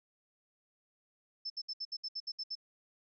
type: tone bursts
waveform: sine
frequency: 5274 Hz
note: E8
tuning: in tune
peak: -36 dBFS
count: 10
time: 1.45-2.554 s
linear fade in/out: 10 ms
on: 51 ms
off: 66 ms
effects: none